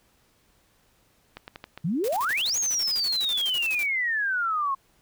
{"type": "clicks", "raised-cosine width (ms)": 0.3, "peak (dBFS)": -22, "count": 6, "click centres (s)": [1.37, 1.479, 1.559, 1.641, 1.776, 2.307]}
{"type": "exponential two-way sweep", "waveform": "sine", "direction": "up then down", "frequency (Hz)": [146.83, 6740, 1063], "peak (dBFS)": -23, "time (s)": [1.84, 4.75], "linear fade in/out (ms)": 10, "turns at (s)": 2.57}
{"type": "noise with tremolo", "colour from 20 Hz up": "white", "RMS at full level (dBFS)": -37, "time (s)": [2.04, 3.86], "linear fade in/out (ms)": 0, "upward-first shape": "square", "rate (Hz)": 12, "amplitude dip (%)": 80}
{"effects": ["pink hiss -64 dBFS RMS until 5.01 s"]}